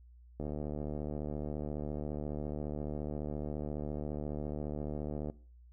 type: click train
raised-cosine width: 2 ms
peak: -25 dBFS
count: 366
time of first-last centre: 0.4-5.299 s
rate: 74.5 Hz
effects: noise-tail reverb RT60 0.4 s tail -20 dB re dry + added 60 Hz sine -54 dBFS peak until 5.72 s